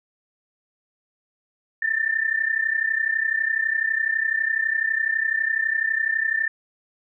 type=tone pair together; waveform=sine; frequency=1771 / 1803 Hz; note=A6 / A6; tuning=+11 / +42 cents; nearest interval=unison; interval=31 cents; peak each=-23 dBFS; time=1.82-6.48 s; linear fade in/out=5 ms; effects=none